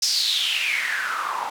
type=noise with band-pass filter sweep; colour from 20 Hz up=white; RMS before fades=-24 dBFS; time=0.02-1.5 s; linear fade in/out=5 ms; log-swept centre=5400 to 860 Hz; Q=6.7; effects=none